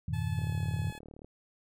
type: chord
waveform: sine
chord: F half-diminished seventh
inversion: none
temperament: equal with one note detuned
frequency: 87.31 / 103.83 / 123.47 / 159.48 Hz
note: F2 / Ab2 / Cb3 / Eb3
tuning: 0 / 0 / 0 / +43 cents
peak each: -35 dBFS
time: 0.08-0.91 s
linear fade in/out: 5 ms
type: tone with pitch glide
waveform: 15% pulse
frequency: 865 to 851.6 Hz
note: A5 to G#5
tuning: -30 to +43 cents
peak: -39 dBFS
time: 0.13-0.99 s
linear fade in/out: 10 ms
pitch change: -27 cents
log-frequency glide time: 0.27-0.62 s
type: click train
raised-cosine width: 2 ms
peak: -35 dBFS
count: 33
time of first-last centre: 0.39-1.246 s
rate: 37.4 Hz
effects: none